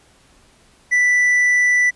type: tone with hard clipping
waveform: triangle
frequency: 1975.5 Hz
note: B6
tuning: in tune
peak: -13 dBFS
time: 0.91-1.91 s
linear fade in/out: 20 ms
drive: 6 dB
effects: pink hiss -53 dBFS RMS until 1.95 s + resampled to 24000 Hz